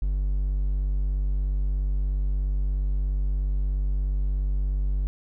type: tone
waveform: triangle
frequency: 48.46 Hz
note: G1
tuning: 19 cents flat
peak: -20 dBFS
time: 0.02-5.07 s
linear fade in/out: 0 ms
effects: none